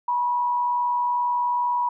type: tone with frequency modulation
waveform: sine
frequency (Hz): 972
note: B5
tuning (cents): -28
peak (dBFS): -20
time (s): 0.08-1.89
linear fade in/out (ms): 5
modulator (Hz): 82.3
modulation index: 0.36
effects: none